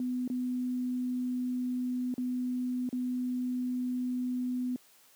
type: tone with dropouts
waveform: sine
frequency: 250.2 Hz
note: B3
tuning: 23 cents sharp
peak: -29 dBFS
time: 0-4.76 s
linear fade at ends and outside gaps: 1 ms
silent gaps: 0.277-0.3 / 2.14-2.18 / 2.89-2.928 s
effects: white hiss -61 dBFS RMS until 5.15 s + high-pass 150 Hz 12 dB/octave